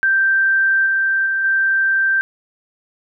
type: tone with level steps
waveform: sine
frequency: 1568 Hz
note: G6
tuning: in tune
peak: -12 / -14 / -16 / -13 dBFS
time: 0.03-2.21 s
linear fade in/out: 0 ms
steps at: 0.86 / 1.26 / 1.44 s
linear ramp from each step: 5 ms
effects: none